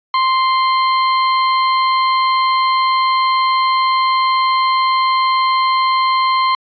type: tone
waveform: 40% pulse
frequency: 1046.5 Hz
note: C6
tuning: in tune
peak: -11 dBFS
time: 0.14-6.55 s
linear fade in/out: 2 ms
effects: resampled to 11025 Hz